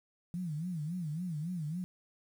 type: tone with vibrato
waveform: sine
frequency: 164.81 Hz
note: E3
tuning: in tune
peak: -34 dBFS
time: 0.34-1.84 s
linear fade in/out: 0 ms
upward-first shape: sine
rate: 3.6 Hz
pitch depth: 190 cents each way
effects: 10-bit